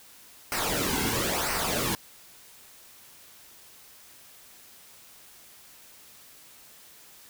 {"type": "noise with flanger", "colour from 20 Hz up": "pink", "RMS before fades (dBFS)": -28, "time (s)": [0.52, 1.95], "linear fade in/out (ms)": 0, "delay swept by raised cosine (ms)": [0.28, 1.68], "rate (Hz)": 1, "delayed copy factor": -0.65, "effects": ["white hiss -52 dBFS RMS until 7.29 s"]}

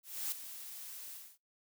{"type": "noise with ADSR envelope", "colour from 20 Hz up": "blue", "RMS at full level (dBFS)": -36, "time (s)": [0.03, 1.38], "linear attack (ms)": 290, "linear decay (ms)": 4, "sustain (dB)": -11, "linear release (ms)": 260, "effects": ["noise-tail reverb RT60 0.2 s tail -25 dB re dry"]}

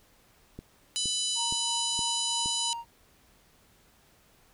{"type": "click train", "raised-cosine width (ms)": 3, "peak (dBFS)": -27, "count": 5, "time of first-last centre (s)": [0.59, 2.459], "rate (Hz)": 2.14}
{"type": "harmonic tone", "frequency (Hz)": 995, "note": "B5", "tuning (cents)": 13, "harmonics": [3, 4, 5, 6, 7, 8, 9, 10], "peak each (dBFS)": [-33, -33, -37, -40, -34, -47, -38, -40], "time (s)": [0.96, 2.73], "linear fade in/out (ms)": 0}
{"type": "tone with tremolo", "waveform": "triangle", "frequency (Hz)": 932.3, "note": "A#5", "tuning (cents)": 0, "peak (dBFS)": -31, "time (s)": [1.35, 2.85], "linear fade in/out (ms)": 50, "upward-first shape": "triangle", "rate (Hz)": 3.1, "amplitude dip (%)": 60}
{"effects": ["pink hiss -62 dBFS RMS until 4.53 s"]}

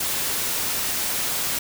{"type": "noise", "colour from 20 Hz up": "white", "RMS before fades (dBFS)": -25, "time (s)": [0, 1.59], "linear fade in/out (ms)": 5, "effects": []}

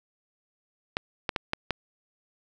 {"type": "clicks", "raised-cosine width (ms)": 0.3, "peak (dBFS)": -10, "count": 5, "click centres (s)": [0.969, 1.292, 1.362, 1.534, 1.707], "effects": []}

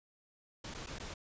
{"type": "noise with dropouts", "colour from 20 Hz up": "pink", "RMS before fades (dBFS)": -44, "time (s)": [0.64, 1.14], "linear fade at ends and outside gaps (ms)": 5, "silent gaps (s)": [[0.741, 0.746], [0.863, 0.869], [0.986, 0.998]], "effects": ["resampled to 16000 Hz"]}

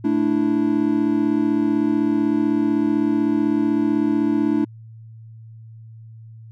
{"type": "chord", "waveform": "triangle", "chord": "A suspended fourth", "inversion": "none", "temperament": "equal", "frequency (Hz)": [220, 293.7, 329.6], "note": ["A3", "D4", "E4"], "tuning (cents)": [0, 0, 0], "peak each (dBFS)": [-21, -17, -20], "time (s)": [0.04, 4.65], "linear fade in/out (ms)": 10, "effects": ["added 112 Hz sine -38 dBFS peak until 6.51 s"]}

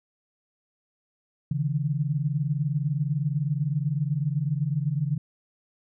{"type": "tone cluster", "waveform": "sine", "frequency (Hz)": [138.3, 150.2, 158.2], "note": ["C#3", "D3", "D#3"], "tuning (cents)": [-4, 39, 29], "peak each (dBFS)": [-26, -35, -27], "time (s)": [1.51, 5.18], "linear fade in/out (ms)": 5, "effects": []}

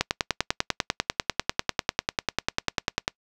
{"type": "click train", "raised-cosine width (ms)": 0.2, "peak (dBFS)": -4, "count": 32, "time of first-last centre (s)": [0.01, 3.079], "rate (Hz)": 10.1, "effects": ["noise-tail reverb RT60 0.1 s tail -26 dB re dry"]}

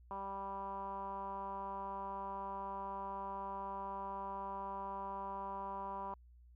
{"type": "tone with low-pass filter", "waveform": "10% pulse", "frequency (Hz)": 196, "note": "G3", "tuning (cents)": 0, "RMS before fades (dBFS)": -43, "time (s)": [0.11, 6.14], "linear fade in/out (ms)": 0, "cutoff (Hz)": 1000, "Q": 5.8, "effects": ["added 60 Hz sine -58 dBFS peak until 6.55 s"]}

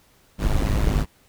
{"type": "noise with amplitude modulation", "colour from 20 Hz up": "brown", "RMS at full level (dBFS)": -17, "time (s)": [0.38, 1.06], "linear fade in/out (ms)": 50, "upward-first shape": "sine", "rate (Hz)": 104, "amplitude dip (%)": 75, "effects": ["pink hiss -58 dBFS RMS until 1.28 s"]}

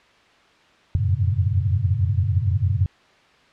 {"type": "tone cluster", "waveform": "sine", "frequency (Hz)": [86, 92.4, 103.6, 119.1, 140.1], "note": ["F2", "F#2", "G#2", "A#2", "C#3"], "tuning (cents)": [-26, -2, -4, 38, 19], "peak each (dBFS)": [-26, -21, -23, -26, -29], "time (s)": [0.95, 2.86], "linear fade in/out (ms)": 0, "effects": ["white hiss -54 dBFS RMS until 3.52 s", "low-pass 3000 Hz 12 dB/octave"]}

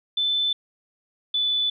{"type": "tone pair in turn", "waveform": "sine", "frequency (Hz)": [3520, 3484], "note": ["A7", "A7"], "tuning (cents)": [0, -18], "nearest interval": "unison", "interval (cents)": 18, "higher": "first", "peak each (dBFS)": -20, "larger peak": "neither", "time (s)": [[0.17, 0.53], [1.34, 1.7]], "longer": "neither", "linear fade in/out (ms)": 5, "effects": []}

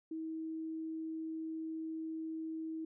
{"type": "tone", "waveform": "sine", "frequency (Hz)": 320.4, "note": "E4", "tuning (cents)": -49, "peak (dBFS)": -38, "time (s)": [0.11, 2.85], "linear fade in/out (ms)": 5, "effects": []}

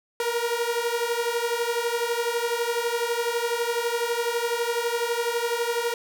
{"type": "beating tone pair", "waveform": "sawtooth", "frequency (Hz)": [466.2, 478.2], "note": ["A#4", "A#4"], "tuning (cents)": [0, 44], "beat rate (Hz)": 12, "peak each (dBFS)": -23, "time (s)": [0.2, 5.94], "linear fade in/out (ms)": 2, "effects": []}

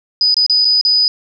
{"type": "tone with dropouts", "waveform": "sine", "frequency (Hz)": 4978, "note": "D#8", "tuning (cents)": 0, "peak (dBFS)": -9, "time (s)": [0.21, 1.08], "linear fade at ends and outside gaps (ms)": 1, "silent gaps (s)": [[0.343, 0.367], [0.464, 0.497], [0.647, 0.652], [0.812, 0.85]], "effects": []}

